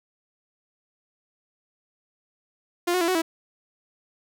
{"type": "tone with pitch steps", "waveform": "sawtooth", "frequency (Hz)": [349.4, 365, 336.2, 370.6, 327.4], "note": ["F4", "F#4", "E4", "F#4", "E4"], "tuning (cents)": [1, -24, 34, 3, -12], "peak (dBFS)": -17, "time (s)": [2.87, 3.22], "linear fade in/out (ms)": 10, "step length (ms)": 70, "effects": []}